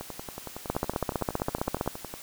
two click trains, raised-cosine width 1 ms, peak -12 / -22 dBFS, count 19 / 24, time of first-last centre 0.7-1.876 / 0.01-2.14 s, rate 15.3 / 10.8 Hz, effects white hiss -45 dBFS RMS until 2.22 s

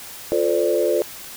sine chord, D minor seventh, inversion first, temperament equal with one note detuned, 349.2 / 440 / 513.1 / 587.3 Hz, F4 / A4 / C5 / D5, 0 / 0 / -34 / 0 cents, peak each -22 dBFS, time 0.32-1.02 s, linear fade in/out 0 ms, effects white hiss -37 dBFS RMS until 1.36 s

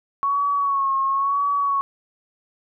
sine tone with vibrato, 1108.7 Hz, C#6, in tune, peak -18 dBFS, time 0.23-1.81 s, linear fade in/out 0 ms, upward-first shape sine, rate 0.98 Hz, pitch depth 44 cents each way, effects none

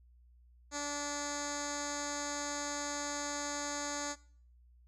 10% pulse tone with low-pass filter, 289.7 Hz, D4, 24 cents flat, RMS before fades -38 dBFS, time 0.71-4.16 s, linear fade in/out 50 ms, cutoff 6500 Hz, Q 7.6, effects noise-tail reverb RT60 0.5 s tail -20 dB re dry + added 60 Hz sine -59 dBFS peak until 4.87 s

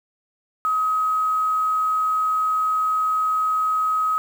sine tone with quantisation, 1268 Hz, D#6, 32 cents sharp, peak -18 dBFS, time 0.65-4.18 s, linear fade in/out 0 ms, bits 7, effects none

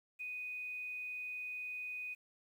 sine tone with quantisation, 2489 Hz, D#7, in tune, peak -40 dBFS, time 0.19-2.15 s, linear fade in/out 20 ms, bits 11, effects none

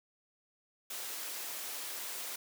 white high-pass noise, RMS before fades -41 dBFS, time 0.9-2.36 s, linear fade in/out 5 ms, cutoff 360 Hz, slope 12 dB/octave, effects none

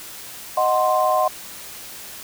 sine chord, C diminished, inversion first, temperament equal, 622.3 / 740 / 1046.5 Hz, Eb5 / Gb5 / C6, 0 / 0 / 0 cents, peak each -20 dBFS, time 0.57-1.28 s, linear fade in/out 5 ms, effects white hiss -37 dBFS RMS until 2.23 s

